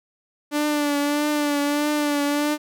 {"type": "tone with vibrato", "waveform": "sawtooth", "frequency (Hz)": 292.8, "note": "D4", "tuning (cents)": -5, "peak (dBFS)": -16, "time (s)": [0.51, 2.58], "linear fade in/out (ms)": 50, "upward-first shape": "triangle", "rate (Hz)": 1.6, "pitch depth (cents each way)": 42, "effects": []}